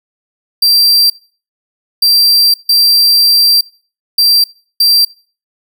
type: tone bursts at uneven times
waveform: 45% pulse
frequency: 4710 Hz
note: D8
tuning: 4 cents sharp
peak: -5 dBFS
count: 5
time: 0.62-1.1 / 2.02-2.54 / 2.69-3.61 / 4.18-4.44 / 4.8-5.05 s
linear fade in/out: 5 ms
effects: noise-tail reverb RT60 0.4 s tail -23 dB re dry